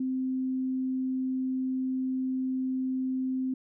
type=tone; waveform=sine; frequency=259.7 Hz; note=C4; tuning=13 cents flat; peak=-27 dBFS; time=0-3.54 s; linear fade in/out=5 ms; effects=none